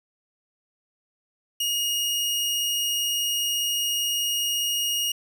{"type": "tone", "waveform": "sawtooth", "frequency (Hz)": 2867, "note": "F7", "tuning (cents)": 45, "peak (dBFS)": -20, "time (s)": [1.6, 5.12], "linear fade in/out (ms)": 5, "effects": []}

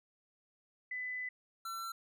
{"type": "tone pair in turn", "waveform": ["sine", "square"], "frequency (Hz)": [2003, 1349.6], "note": ["B6", "E6"], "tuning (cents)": [24, 40], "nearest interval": "perfect fifth", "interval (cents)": 684, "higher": "first", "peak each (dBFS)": [-37, -40], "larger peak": "first", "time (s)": [[0.91, 1.29], [1.65, 1.92]], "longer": "first", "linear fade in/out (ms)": 5, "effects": []}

